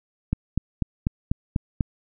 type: click train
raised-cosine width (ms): 5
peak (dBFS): -9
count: 7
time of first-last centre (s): 0.33-1.808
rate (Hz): 4.06
effects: none